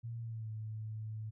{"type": "tone with pitch glide", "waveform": "sine", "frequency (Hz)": [116.1, 108.95], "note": ["A#2", "A2"], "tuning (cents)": [-7, -17], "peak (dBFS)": -39, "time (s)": [0.03, 1.31], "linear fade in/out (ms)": 20, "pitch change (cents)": -110, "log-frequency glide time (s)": [0.2, 0.5], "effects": []}